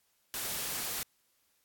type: noise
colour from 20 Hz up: white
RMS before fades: -36 dBFS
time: 0.34-1.03 s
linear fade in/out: 0 ms
effects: white hiss -73 dBFS RMS until 1.64 s + AAC 64 kbps